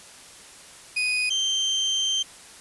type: tone pair in turn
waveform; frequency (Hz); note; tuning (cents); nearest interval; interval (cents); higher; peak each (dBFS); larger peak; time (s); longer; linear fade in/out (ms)
35% pulse; 2489 / 3136; D#7 / G7; 0 / 0; major third; 400; second; -20; neither; 0.96-1.3 / 1.3-2.23; second; 10
effects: white hiss -46 dBFS RMS until 2.6 s + resampled to 24000 Hz